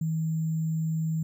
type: tone with sample-and-hold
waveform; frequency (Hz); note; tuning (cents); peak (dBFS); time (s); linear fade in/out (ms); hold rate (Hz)
sine; 160; D#3; +49; -25; 0.01-1.23; 5; 7350
effects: none